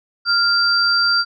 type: tone pair together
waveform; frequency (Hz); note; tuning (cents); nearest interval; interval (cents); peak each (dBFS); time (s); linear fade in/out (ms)
sine; 1396.9 / 4699; F6 / D8; 0 / 0; octave + major sixth; 2100; -16; 0.25-1.25; 50
effects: none